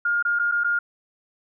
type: tone with dropouts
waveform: sine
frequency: 1416 Hz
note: F6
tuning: 23 cents sharp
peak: -19 dBFS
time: 0.05-0.79 s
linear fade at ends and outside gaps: 5 ms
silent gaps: 0.226-0.25 / 0.39-0.395 / 0.515-0.52 / 0.637-0.644 s
effects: none